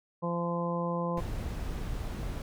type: harmonic tone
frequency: 171.8 Hz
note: F3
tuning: 28 cents flat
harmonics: 1 / 2 / 3 / 4 / 5 / 6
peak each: -32 / -40 / -34 / -43 / -41 / -36 dBFS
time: 0.22-1.21 s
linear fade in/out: 20 ms
type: noise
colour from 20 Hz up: brown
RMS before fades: -35 dBFS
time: 1.17-2.42 s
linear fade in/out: 2 ms
effects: none